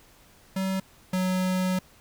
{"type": "tone pair in turn", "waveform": "square", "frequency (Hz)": [190.5, 184.97], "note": ["G3", "F#3"], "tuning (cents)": [-49, 0], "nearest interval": "minor second", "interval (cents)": 51, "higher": "first", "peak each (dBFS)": [-26, -24], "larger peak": "second", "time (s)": [[0.56, 0.8], [1.13, 1.79]], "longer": "second", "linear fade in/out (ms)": 5, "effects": ["pink hiss -56 dBFS RMS until 2 s"]}